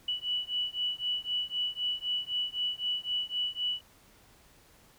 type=beating tone pair; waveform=sine; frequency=2953 / 2956.9 Hz; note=F#7 / F#7; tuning=-4 / -2 cents; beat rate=3.9 Hz; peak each=-33 / -33 dBFS; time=0.08-3.81 s; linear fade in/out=5 ms; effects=pink hiss -60 dBFS RMS until 4.98 s